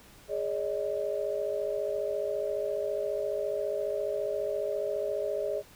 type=chord; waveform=sine; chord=Ab suspended fourth; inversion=none; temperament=equal with one note detuned; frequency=415.3 / 567.7 / 622.3 Hz; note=Ab4 / Db5 / Eb5; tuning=0 / +41 / 0 cents; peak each=-33 dBFS; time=0.28-5.63 s; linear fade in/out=50 ms; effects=pink hiss -55 dBFS RMS until 5.75 s